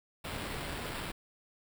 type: noise with sample-and-hold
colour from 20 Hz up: pink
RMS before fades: -39 dBFS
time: 0.24-1.12 s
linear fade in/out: 10 ms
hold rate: 6300 Hz
effects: none